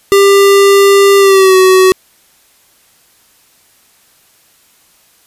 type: tone with pitch glide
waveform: square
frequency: 397.1 to 374.8 Hz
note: G4 to F#4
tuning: +22 to +22 cents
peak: -4 dBFS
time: 0.12-1.92 s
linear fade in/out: 0 ms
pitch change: -100 cents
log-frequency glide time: 1.18-1.56 s
effects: white hiss -49 dBFS RMS until 5.26 s + resampled to 32000 Hz